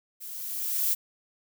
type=noise with level ramp; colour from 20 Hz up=violet; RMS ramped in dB=-41 to -24 dBFS; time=0.2-0.95 s; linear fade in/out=20 ms; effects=none